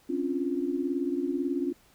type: tone cluster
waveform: sine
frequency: 267.3 / 285.5 / 349.4 Hz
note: C4 / D4 / F4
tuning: +37 / -49 / +1 cents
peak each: -31 dBFS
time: 0.09-1.73 s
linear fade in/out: 10 ms
effects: pink hiss -61 dBFS RMS until 1.94 s